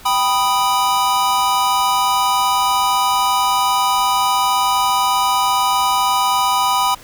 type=chord; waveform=square; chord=G augmented; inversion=none; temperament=equal; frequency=784 / 987.8 / 1244.5 Hz; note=G5 / B5 / D#6; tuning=0 / 0 / 0 cents; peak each=-21 / -17 / -21 dBFS; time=0.05-6.95 s; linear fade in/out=10 ms; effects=pink hiss -41 dBFS RMS until 7.03 s